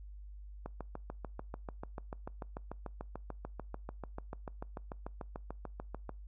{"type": "click train", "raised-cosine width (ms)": 1, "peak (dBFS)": -27, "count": 38, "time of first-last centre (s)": [0.66, 6.093], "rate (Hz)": 6.81, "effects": ["noise-tail reverb RT60 0.3 s tail -25 dB re dry", "added 50 Hz sine -46 dBFS peak until 6.27 s"]}